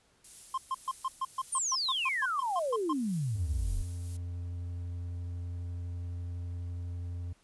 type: noise with tremolo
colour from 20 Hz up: violet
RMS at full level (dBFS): -44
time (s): 0.24-4.17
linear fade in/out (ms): 5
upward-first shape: triangle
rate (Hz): 1.8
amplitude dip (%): 50
type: tone bursts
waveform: triangle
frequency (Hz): 1054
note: C6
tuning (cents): +12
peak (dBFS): -27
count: 15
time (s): 0.54-2.93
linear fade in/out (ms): 5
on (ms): 38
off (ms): 130
type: exponential sweep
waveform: sine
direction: down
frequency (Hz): 9397 to 32.33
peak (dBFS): -29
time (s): 1.52-3.83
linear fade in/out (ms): 10
type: tone with vibrato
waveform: triangle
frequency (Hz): 87.4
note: F2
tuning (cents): +2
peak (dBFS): -33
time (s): 3.35-7.33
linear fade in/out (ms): 5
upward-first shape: sine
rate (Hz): 12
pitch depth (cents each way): 9
effects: pink hiss -67 dBFS RMS until 7.43 s + resampled to 24000 Hz